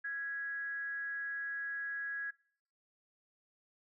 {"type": "tone with frequency modulation", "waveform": "sine", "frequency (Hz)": 1661.2, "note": "G#6", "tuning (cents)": 0, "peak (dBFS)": -36, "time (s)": [0.04, 2.31], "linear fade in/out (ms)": 10, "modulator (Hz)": 296, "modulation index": 0.26, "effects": ["noise-tail reverb RT60 0.6 s tail -24 dB re dry"]}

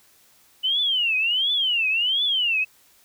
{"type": "tone with vibrato", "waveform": "sine", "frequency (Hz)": 2960, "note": "F#7", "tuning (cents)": 0, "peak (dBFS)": -19, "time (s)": [0.63, 2.65], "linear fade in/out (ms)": 20, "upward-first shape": "triangle", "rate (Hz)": 1.4, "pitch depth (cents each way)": 300, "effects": ["white hiss -57 dBFS RMS until 3.04 s"]}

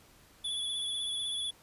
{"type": "tone with vibrato", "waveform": "square", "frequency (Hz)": 3422, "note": "A7", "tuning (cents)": -49, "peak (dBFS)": -33, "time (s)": [0.44, 1.51], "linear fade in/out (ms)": 10, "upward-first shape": "triangle", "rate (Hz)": 16, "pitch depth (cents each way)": 40, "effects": ["pink hiss -60 dBFS RMS until 1.62 s", "resampled to 32000 Hz"]}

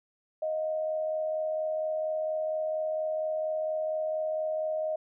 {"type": "tone pair together", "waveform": "sine", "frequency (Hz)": [625, 709.3], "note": ["D#5", "F5"], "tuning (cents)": [8, 27], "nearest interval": "major second", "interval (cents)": 219, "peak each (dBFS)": [-28, -40], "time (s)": [0.42, 4.96], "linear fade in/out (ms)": 5, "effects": []}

